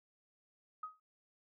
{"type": "tone with exponential decay", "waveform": "sine", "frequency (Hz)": 1258, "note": "D#6", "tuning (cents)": 19, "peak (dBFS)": -37, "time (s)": [0.83, 1], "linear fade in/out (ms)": 5, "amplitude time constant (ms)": 35, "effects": []}